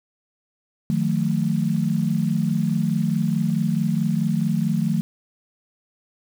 sine chord, D# diminished, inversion none, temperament equal with one note detuned, 155.56 / 180.25 / 220 Hz, D#3 / F#3 / A3, 0 / -45 / 0 cents, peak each -23 dBFS, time 0.9-5.01 s, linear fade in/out 0 ms, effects 7-bit

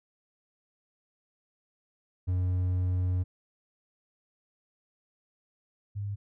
triangle / sine tone pair in turn, 91 / 101.47 Hz, F#2 / G#2, -28 / -40 cents, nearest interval major second, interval 188 cents, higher second, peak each -23 / -31 dBFS, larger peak first, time 2.27-3.24 / 5.95-6.16 s, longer first, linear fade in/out 20 ms, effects none

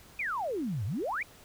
sine exponential two-way sweep, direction down then up, 2527 to 90.3 to 2460 Hz, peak -30 dBFS, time 0.19-1.23 s, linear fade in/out 5 ms, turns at 0.85 s, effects pink hiss -55 dBFS RMS until 1.44 s

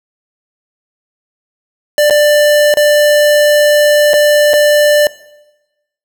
square tone with dropouts, 592 Hz, D5, 14 cents sharp, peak -7 dBFS, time 1.98-5.07 s, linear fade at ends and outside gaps 1 ms, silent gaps 2.099-2.107 / 2.74-2.771 / 4.134-4.139 / 4.534-4.538 s, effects noise-tail reverb RT60 1.0 s tail -19 dB re dry

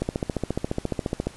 click train, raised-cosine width 2 ms, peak -11 dBFS, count 19, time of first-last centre 0.02-1.27 s, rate 14.4 Hz, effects pink hiss -47 dBFS RMS until 1.36 s + resampled to 24000 Hz

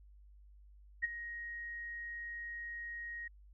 sine tone with ADSR envelope, 1879 Hz, A#6, 13 cents sharp, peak -28 dBFS, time 1.02-3.28 s, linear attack 22 ms, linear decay 21 ms, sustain -13 dB, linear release 7 ms, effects added 50 Hz sine -56 dBFS peak until 3.53 s

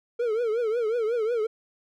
triangle tone with vibrato, 456.3 Hz, A#4, 37 cents flat, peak -21 dBFS, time 0.19-1.47 s, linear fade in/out 10 ms, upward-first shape triangle, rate 5.5 Hz, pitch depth 150 cents each way, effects none

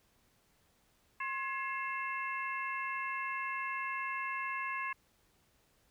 harmonic tone with a mistuned harmonic, 534 Hz, C5, 35 cents sharp, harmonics 2 / 3 / 4 / 5, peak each -38 / -41 / -41 / -43 dBFS, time 1.2-4.93 s, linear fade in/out 5 ms, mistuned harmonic 3, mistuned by +88 cents, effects pink hiss -71 dBFS RMS until 5.9 s

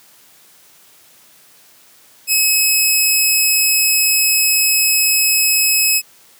10% pulse tone, 2566 Hz, E7, 47 cents flat, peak -3 dBFS, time 2.27-6.02 s, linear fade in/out 50 ms, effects white hiss -48 dBFS RMS until 6.39 s + high-pass 100 Hz 12 dB/octave

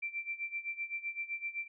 sine tone with tremolo, 2349 Hz, D7, in tune, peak -33 dBFS, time 0.02-1.68 s, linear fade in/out 10 ms, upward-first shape sine, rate 7.8 Hz, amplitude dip 85%, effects none

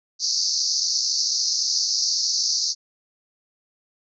pink band-pass noise, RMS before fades -23 dBFS, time 0.19-2.75 s, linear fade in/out 50 ms, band 4400 to 6200 Hz, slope 96 dB/octave, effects none

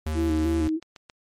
square tone, 77.78 Hz, D#2, in tune, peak -26 dBFS, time 0.06-0.68 s, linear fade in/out 5 ms
sine tone with vibrato, 323.3 Hz, E4, 34 cents flat, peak -22 dBFS, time 0.14-0.8 s, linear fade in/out 50 ms, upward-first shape square, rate 3.2 Hz, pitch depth 43 cents each way
click train, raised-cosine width 0.2 ms, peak -26 dBFS, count 4, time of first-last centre 0.69-1.098 s, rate 7.35 Hz
effects MP3 64 kbps

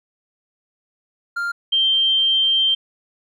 triangle / sine tone pair in turn, 1396.9 / 3148 Hz, F6 / G7, 0 / +7 cents, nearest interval octave + major second, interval 1407 cents, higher second, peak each -19 / -14 dBFS, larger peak second, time 1.36-1.52 / 1.72-2.75 s, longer second, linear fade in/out 10 ms, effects none

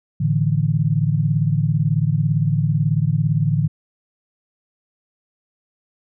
sine chord, A suspended fourth, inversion none, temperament equal, 110 / 146.83 / 164.81 Hz, A2 / D3 / E3, 0 / 0 / 0 cents, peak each -21 / -18 / -21 dBFS, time 0.2-3.68 s, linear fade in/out 10 ms, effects none

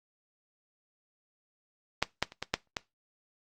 clicks, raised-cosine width 0.2 ms, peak -6 / -7 / -28 / -15 / -7 / -13 dBFS, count 6, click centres 2.026 / 2.226 / 2.321 / 2.426 / 2.54 / 2.768 s, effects noise-tail reverb RT60 0.2 s tail -20 dB re dry + Opus 24 kbps

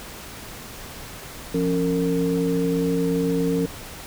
sine tone cluster, 173 / 275.4 / 456.8 Hz, F3 / C#4 / A#4, -16 / -11 / -35 cents, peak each -23 dBFS, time 1.54-3.66 s, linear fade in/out 5 ms, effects tanh soft clip ceiling -11 dBFS + pink hiss -38 dBFS RMS until 4.06 s

